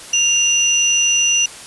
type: tone pair together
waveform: sine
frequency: 2794 / 5926 Hz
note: F7 / F#8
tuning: 0 / +2 cents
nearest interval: octave + minor second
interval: 1302 cents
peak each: -15 dBFS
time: 0.13-1.46 s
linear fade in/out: 5 ms
effects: white hiss -35 dBFS RMS until 1.66 s + resampled to 24000 Hz